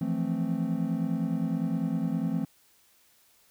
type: chord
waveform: triangle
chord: F major seventh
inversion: third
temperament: equal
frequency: 164.81 / 174.61 / 220 / 261.6 Hz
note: E3 / F3 / A3 / C4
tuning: 0 / 0 / 0 / 0 cents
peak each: -30 dBFS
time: 0.01-2.45 s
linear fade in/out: 5 ms
effects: white hiss -63 dBFS RMS until 3.5 s